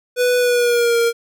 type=tone with pitch glide; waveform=square; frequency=493.9 to 466.4 Hz; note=B4 to A#4; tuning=0 to +1 cents; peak=-14 dBFS; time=0.16-1.13 s; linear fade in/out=50 ms; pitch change=-99 cents; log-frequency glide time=0.38-0.98 s; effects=none